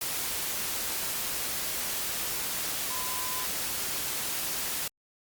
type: tone in noise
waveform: sine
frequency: 1014 Hz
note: B5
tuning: 45 cents sharp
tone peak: -38 dBFS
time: 2.9-3.45 s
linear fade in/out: 5 ms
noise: white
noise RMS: -32 dBFS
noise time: 0.01-4.88 s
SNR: -9 dB
effects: Opus 48 kbps